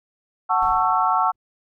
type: chord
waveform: sine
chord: F# minor seventh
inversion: none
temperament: just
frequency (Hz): 740 / 888 / 1110 / 1332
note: F#5 / A5 / C#6 / E6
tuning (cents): 0 / +16 / +2 / +18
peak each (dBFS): -22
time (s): 0.49-1.32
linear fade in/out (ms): 20
type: noise with exponential decay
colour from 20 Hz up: brown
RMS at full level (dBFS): -35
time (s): 0.62-1.36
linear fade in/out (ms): 2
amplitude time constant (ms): 160
effects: none